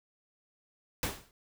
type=noise with exponential decay; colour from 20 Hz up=pink; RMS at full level=-29 dBFS; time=1.03-1.31 s; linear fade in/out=1 ms; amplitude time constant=60 ms; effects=none